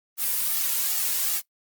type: noise with flanger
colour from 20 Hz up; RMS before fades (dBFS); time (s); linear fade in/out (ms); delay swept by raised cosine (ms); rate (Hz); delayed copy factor
blue; -25; 0.17-1.42; 50; 1.9 to 2.62; 2.6; -0.5
effects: noise-tail reverb RT60 0.1 s tail -20 dB re dry + Opus 32 kbps